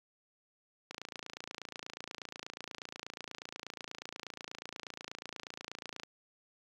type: click train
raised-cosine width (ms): 0.2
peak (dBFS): -24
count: 146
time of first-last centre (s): 0.91-6.034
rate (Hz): 28.3
effects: high-pass 150 Hz 12 dB/octave + 10-bit